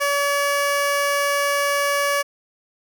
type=tone; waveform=15% pulse; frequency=569 Hz; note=C#5; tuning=45 cents sharp; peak=-12 dBFS; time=0-2.23 s; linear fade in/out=20 ms; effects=none